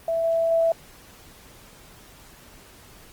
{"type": "tone with level steps", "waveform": "sine", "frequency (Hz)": 661, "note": "E5", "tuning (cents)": 5, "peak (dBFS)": [-21, -19, -17], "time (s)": [0.08, 0.72], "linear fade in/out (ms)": 2, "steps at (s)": [0.24, 0.51], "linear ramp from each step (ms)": 5, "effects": ["pink hiss -49 dBFS RMS until 3.12 s", "Opus 24 kbps"]}